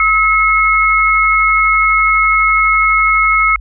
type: tone pair together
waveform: sine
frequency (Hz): 1288 / 2176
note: E6 / C#7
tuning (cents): -41 / -33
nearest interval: major sixth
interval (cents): 908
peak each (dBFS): -11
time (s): 0-3.56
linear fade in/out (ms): 2
effects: added 50 Hz sine -26 dBFS peak until 3.6 s